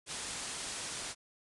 white low-pass noise, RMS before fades -41 dBFS, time 0.06-1.15 s, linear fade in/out 50 ms, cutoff 10000 Hz, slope 96 dB/octave, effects none

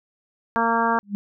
harmonic tone, 230 Hz, A#3, 23 cents flat, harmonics 1 / 2 / 3 / 4 / 5 / 6 / 7, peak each -26 / -28 / -27 / -22 / -25 / -28 / -28 dBFS, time 0.56-0.99 s, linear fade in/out 0 ms
sine tone with exponential growth, 202.4 Hz, G#3, 44 cents flat, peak -19 dBFS, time 1.03-1.15 s, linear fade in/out 0 ms, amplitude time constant 24 ms
effects none

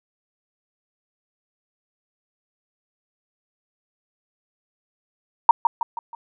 sine tone with echo, 932.3 Hz, A#5, in tune, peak -5 dBFS, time 5.49-5.51 s, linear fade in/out 2 ms, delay 160 ms, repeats 4, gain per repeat -7 dB, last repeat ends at 6.15 s, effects none

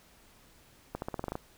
accelerating click train, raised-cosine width 1 ms, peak -20 dBFS, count 9, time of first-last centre 0.95-1.354 s, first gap 71 ms, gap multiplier 0.9, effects pink hiss -60 dBFS RMS until 1.57 s

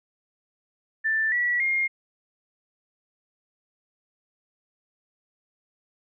sine tone with pitch steps, 1770 / 1941.4 / 2129 Hz, A6 / B6 / C7, +10 / -30 / +30 cents, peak -21 dBFS, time 1.04-1.88 s, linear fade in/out 20 ms, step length 280 ms, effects none

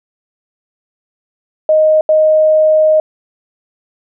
sine tone bursts at uneven times, 622.3 Hz, D#5, in tune, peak -6 dBFS, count 2, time 1.69-2.01 / 2.09-3 s, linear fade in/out 2 ms, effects none

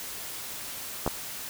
clicks, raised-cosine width 1 ms, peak -12 dBFS, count 2, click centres 1.064 / 1.077 s, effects white hiss -38 dBFS RMS until 1.49 s

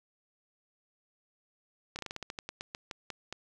slowing click train, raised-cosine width 0.2 ms, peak -21 dBFS, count 15, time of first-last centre 1.96-3.326 s, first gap 29 ms, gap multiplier 1.17, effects none

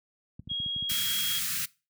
clicks, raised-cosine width 5 ms, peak -28 dBFS, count 8, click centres 0.395 / 0.475 / 0.515 / 0.601 / 0.662 / 0.763 / 0.825 / 0.916 s
sine tone, 3286 Hz, G#7, 19 cents flat, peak -29 dBFS, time 0.49-1.4 s, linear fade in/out 20 ms
white band-stop noise, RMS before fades -31 dBFS, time 0.89-1.66 s, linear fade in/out 10 ms, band 230 to 1300 Hz, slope 48 dB/octave
effects noise-tail reverb RT60 0.3 s tail -22 dB re dry + high-pass 80 Hz 12 dB/octave

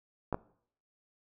clicks, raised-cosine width 1 ms, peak -17 dBFS, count 2, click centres 0.327 / 0.344 s, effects noise-tail reverb RT60 0.6 s tail -21 dB re dry

